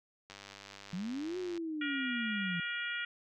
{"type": "click train", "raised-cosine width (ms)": 0.2, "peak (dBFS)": -31, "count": 128, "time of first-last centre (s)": [0.3, 1.576], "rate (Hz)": 99.5}
{"type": "linear two-way sweep", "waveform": "sine", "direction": "up then down", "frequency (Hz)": [166.5, 370, 166.5], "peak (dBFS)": -35, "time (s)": [0.93, 2.6], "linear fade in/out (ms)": 2, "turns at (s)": 1.38}
{"type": "harmonic tone", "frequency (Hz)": 476, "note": "A#4", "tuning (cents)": 36, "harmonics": [3, 4, 5, 6, 7], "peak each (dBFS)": [-38, -40, -42, -44, -45], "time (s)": [1.81, 3.05], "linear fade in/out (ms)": 5}
{"effects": []}